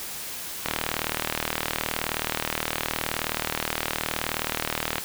click train, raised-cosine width 0.3 ms, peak -8 dBFS, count 170, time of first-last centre 0.66-4.982 s, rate 39.1 Hz, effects white hiss -35 dBFS RMS until 5.04 s

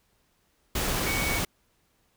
sine tone in noise, 2239 Hz, C#7, 17 cents sharp, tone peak -30 dBFS, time 1.06-1.39 s, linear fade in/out 5 ms, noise pink, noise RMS -28 dBFS, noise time 0.75-1.45 s, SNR -5 dB, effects pink hiss -69 dBFS RMS until 2.16 s

